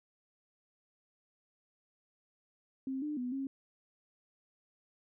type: tone with pitch steps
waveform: sine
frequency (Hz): 265.4 / 299.7 / 248.2 / 270.6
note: C4 / D4 / B3 / C#4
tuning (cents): +25 / +35 / +9 / -42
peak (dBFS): -34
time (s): 2.87-3.47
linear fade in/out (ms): 2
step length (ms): 150
effects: none